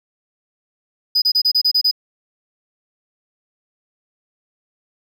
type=tone bursts; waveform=triangle; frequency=4978 Hz; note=D#8; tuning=in tune; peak=-11 dBFS; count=8; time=1.15-1.913 s; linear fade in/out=10 ms; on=70 ms; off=29 ms; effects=none